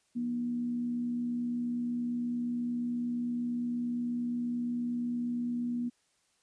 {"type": "tone with frequency modulation", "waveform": "sine", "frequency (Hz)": 240.8, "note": "B3", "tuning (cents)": -44, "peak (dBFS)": -30, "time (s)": [0.15, 5.9], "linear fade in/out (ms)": 20, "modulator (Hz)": 68.6, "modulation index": 0.21, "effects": ["white hiss -72 dBFS RMS until 6.42 s", "resampled to 22050 Hz"]}